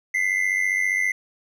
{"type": "tone pair together", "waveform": "triangle", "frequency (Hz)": [2005, 2100], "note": ["B6", "C7"], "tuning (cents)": [26, 6], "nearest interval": "minor second", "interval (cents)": 80, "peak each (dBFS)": -21, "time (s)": [0.14, 1.12], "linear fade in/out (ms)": 5, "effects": []}